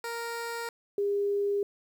15% pulse / sine tone pair in turn, 466.2 / 404.3 Hz, A#4 / G#4, 0 / -46 cents, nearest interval major second, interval 246 cents, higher first, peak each -27 / -25 dBFS, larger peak second, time 0.04-0.69 / 0.98-1.63 s, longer neither, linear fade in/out 2 ms, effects 10-bit

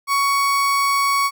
35% pulse tone, 1117 Hz, C#6, 13 cents sharp, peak -14 dBFS, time 0.07-1.31 s, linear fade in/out 50 ms, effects none

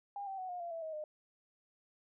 sine tone with pitch steps, 806 / 774.5 / 744.2 / 715.2 / 687.2 / 660.4 / 634.6 / 609.8 Hz, G5 / G5 / F#5 / F5 / F5 / E5 / D#5 / D#5, +48 / -21 / +10 / +41 / -28 / +3 / +34 / -35 cents, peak -39 dBFS, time 0.16-1.04 s, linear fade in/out 2 ms, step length 110 ms, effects none

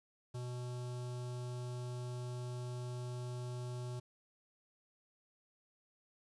square tone with notch filter, 123.47 Hz, B2, in tune, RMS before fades -42 dBFS, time 0.34-4 s, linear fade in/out 10 ms, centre 2000 Hz, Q 0.97, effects resampled to 24000 Hz + 11-bit

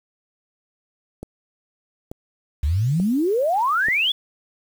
click train, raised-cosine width 2 ms, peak -19 dBFS, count 4, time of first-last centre 1.23-3.885 s, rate 1.13 Hz
sine exponential sweep, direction up, 66.9 to 3500 Hz, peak -17 dBFS, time 2.63-4.12 s, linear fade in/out 5 ms
effects 7-bit

